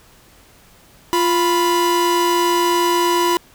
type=tone pair together; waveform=45% pulse; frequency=349 / 987 Hz; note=F4 / B5; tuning=-1 / -1 cents; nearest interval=octave + tritone; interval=1800 cents; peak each=-17 dBFS; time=1.13-3.37 s; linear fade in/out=0 ms; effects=pink hiss -49 dBFS RMS until 3.54 s